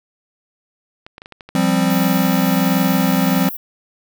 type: clicks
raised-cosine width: 0.3 ms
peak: -20 dBFS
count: 10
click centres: 1.065 / 1.181 / 1.219 / 1.259 / 1.323 / 1.408 / 1.49 / 1.945 / 2.045 / 2.157 s
type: chord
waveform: square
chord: F suspended second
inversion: none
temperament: equal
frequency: 174.61 / 196 / 261.6 Hz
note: F3 / G3 / C4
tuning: 0 / 0 / 0 cents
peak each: -19 dBFS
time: 1.55-3.49 s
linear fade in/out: 2 ms
type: high-pass noise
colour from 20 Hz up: white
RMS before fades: -29 dBFS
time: 1.9-3.57 s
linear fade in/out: 5 ms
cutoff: 12000 Hz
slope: 96 dB/octave
effects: none